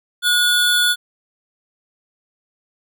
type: tone pair together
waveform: square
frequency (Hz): 1451 / 3451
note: F#6 / A7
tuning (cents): -34 / -34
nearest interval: octave + minor third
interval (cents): 1500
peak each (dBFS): -17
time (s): 0.22-0.96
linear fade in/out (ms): 50
effects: none